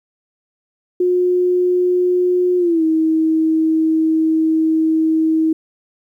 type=tone with pitch glide; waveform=sine; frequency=360 to 318.9 Hz; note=F#4 to D#4; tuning=-47 to +43 cents; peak=-12 dBFS; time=1-5.53 s; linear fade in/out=5 ms; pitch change=-210 cents; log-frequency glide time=2.58-2.83 s; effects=9-bit